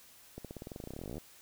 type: accelerating click train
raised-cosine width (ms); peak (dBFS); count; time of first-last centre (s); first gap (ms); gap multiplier
2; -29; 26; 0.38-1.181; 67; 0.93
effects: white hiss -58 dBFS RMS until 1.41 s